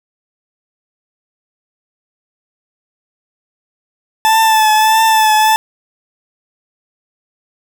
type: tone with vibrato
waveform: 40% pulse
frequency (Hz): 875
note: A5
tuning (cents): -10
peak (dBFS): -7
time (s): 4.25-5.56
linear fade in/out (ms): 0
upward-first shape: triangle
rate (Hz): 1.6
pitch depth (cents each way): 37
effects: none